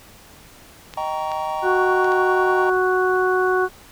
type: clicks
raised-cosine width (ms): 0.2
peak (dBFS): -17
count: 4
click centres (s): 0.938 / 1.317 / 2.045 / 2.12
type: chord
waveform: triangle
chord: Eb dominant seventh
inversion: none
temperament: just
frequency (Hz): 622.3 / 777.8 / 933.4 / 1120.1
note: Eb5 / G5 / Bb5 / Db6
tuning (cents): 0 / -14 / +2 / +18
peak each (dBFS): -27 / -25 / -25 / -29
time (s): 0.97-2.7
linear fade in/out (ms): 5
type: harmonic tone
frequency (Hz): 370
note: F#4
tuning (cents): 0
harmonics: 1 / 2 / 3 / 4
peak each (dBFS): -18 / -25 / -24 / -23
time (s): 1.62-3.69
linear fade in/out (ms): 50
effects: pink hiss -46 dBFS RMS until 3.91 s